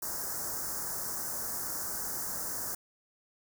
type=band-stop noise; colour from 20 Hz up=white; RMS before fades=-36 dBFS; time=0.02-2.75 s; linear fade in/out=5 ms; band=1700 to 5200 Hz; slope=48 dB/octave; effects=none